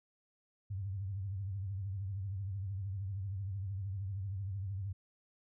sine tone with vibrato, 97.4 Hz, G2, 11 cents flat, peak -36 dBFS, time 0.7-4.93 s, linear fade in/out 10 ms, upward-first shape triangle, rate 13 Hz, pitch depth 130 cents each way, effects none

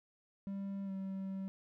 triangle tone with pitch glide, 196.9 to 192.4 Hz, G3 to G3, +8 to -32 cents, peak -36 dBFS, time 0.47-1.48 s, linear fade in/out 0 ms, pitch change -40 cents, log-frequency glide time 0.85-0.91 s, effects none

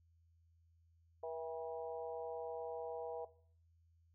harmonic tone with a mistuned harmonic, 161 Hz, E3, 41 cents flat, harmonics 3 / 4 / 5 / 6, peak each -44 / -45 / -50 / -53 dBFS, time 1.23-3.25 s, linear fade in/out 5 ms, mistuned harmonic 4, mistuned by +32 cents, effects noise-tail reverb RT60 0.5 s tail -17 dB re dry + added 83 Hz sine -68 dBFS peak until 4.14 s

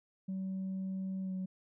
sine tone with pitch glide, 190 to 186.95 Hz, F#3 to F#3, +46 to +18 cents, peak -33 dBFS, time 0.28-1.46 s, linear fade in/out 10 ms, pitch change -28 cents, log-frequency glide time 1.22-1.33 s, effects tanh soft clip ceiling -33 dBFS

